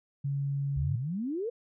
sine tone, 140 Hz, C#3, 18 cents sharp, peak -28 dBFS, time 0.24-0.96 s, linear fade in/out 10 ms
sine exponential sweep, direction up, 65.41 to 493.9 Hz, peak -30 dBFS, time 0.76-1.5 s, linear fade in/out 10 ms
effects none

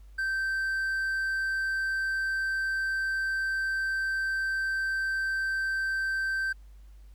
triangle tone, 1558 Hz, G6, 11 cents flat, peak -25 dBFS, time 0.18-6.53 s, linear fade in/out 10 ms, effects added 50 Hz sine -47 dBFS peak until 7.14 s + pink hiss -68 dBFS RMS until 7.14 s

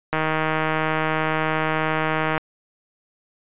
click train, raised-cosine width 0.5 ms, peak -7 dBFS, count 354, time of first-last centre 0.13-2.378 s, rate 157 Hz, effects resampled to 8000 Hz

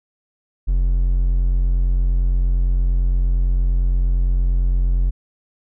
triangle tone, 44.37 Hz, F1, 28 cents sharp, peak -12 dBFS, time 0.67-5.11 s, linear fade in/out 20 ms, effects none

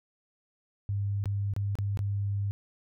sine tone with dropouts, 100.5 Hz, G2, 44 cents sharp, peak -27 dBFS, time 0.89-2.51 s, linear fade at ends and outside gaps 0 ms, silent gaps 1.24-1.257 / 1.537-1.564 / 1.754-1.787 / 1.973-1.991 s, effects none

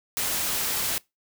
white noise, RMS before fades -27 dBFS, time 0.17-0.98 s, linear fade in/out 0 ms, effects noise-tail reverb RT60 0.2 s tail -23 dB re dry

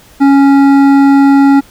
sine tone with hard clipping, 277.2 Hz, C#4, in tune, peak -5 dBFS, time 0.2-1.61 s, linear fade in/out 20 ms, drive 11 dB, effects pink hiss -41 dBFS RMS until 1.7 s

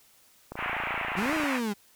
click train, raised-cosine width 1 ms, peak -23 dBFS, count 27, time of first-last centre 0.52-1.435 s, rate 28.4 Hz
white band-pass noise, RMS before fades -32 dBFS, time 0.56-1.61 s, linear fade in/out 50 ms, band 660 to 2600 Hz, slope 48 dB/octave
35% pulse linear two-way sweep, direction up then down, 164.81 to 323.3 to 196 Hz, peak -26 dBFS, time 1.16-1.74 s, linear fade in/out 20 ms, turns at 1.34 s
effects white hiss -60 dBFS RMS until 1.95 s

